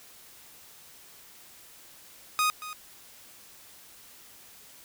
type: tone with echo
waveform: sawtooth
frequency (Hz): 1244.5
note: D#6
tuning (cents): 0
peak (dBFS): -19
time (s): 2.39-2.5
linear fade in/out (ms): 0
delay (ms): 230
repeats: 1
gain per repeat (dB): -14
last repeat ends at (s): 2.73
effects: white hiss -52 dBFS RMS until 4.84 s